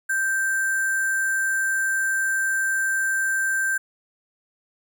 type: tone with sample-and-hold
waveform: sine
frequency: 1568 Hz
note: G6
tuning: in tune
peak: -20 dBFS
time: 0.09-3.78 s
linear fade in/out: 10 ms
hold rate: 8820 Hz
effects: none